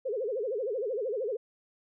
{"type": "tone with vibrato", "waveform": "sine", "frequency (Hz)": 466.2, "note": "A#4", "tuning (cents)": 0, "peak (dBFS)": -29, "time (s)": [0.05, 1.37], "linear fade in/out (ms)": 10, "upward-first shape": "sine", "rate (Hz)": 13, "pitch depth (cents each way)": 250, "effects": []}